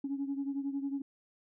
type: beating tone pair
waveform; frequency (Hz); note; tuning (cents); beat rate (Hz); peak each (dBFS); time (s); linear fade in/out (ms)
sine; 275.4 / 286.4; C#4 / D4; -11 / -43; 11; -33 / -38; 0.04-1.02; 5
effects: tanh soft clip ceiling -27 dBFS